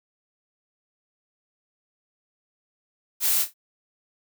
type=noise with echo; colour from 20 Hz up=blue; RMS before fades=-22 dBFS; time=3.2-3.46 s; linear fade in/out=50 ms; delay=27 ms; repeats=3; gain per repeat=-10 dB; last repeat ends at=3.541 s; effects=none